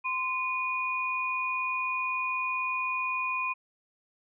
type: tone pair together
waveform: sine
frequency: 1034 / 2459 Hz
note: C6 / D#7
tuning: -21 / -21 cents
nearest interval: octave + minor third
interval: 1500 cents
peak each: -31 / -30 dBFS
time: 0.04-3.54 s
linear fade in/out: 20 ms
effects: none